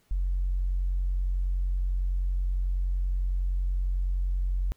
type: tone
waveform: sine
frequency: 45.38 Hz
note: F#1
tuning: 33 cents flat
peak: -23 dBFS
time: 0.11-4.72 s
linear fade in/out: 0 ms
effects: tanh soft clip ceiling -20 dBFS + pink hiss -67 dBFS RMS until 4.76 s